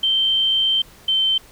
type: tone pair in turn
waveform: sine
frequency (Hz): 3123 / 3100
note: G7 / G7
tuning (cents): -7 / -20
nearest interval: unison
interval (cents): 13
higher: first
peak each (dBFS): -15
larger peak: neither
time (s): 0.03-0.82 / 1.08-1.38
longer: first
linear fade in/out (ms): 5
effects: pink hiss -47 dBFS RMS until 1.51 s